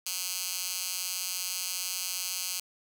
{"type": "tone with high-pass filter", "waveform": "10% pulse", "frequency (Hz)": 182.6, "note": "F#3", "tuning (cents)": -23, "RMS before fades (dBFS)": -34, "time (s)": [0.06, 2.6], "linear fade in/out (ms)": 5, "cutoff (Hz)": 4900, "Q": 0.92, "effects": []}